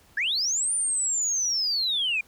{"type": "linear two-way sweep", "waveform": "sine", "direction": "up then down", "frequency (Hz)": [1589, 9270, 2365], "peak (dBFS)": -22, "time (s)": [0.17, 2.21], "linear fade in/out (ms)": 5, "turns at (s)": 0.73, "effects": ["tanh soft clip ceiling -18 dBFS", "pink hiss -58 dBFS RMS until 2.27 s"]}